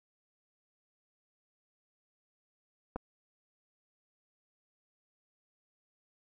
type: clicks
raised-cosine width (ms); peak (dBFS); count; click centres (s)
1; -22 / -29; 2; 2.96 / 2.964
effects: none